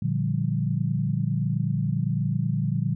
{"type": "chord", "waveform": "sine", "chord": "G minor seventh", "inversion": "first", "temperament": "equal", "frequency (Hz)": [116.54, 146.83, 174.61, 196], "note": ["Bb2", "D3", "F3", "G3"], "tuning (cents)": [0, 0, 0, 0], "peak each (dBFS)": [-27, -26, -29, -31], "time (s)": [0.02, 2.95], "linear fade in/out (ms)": 5, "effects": []}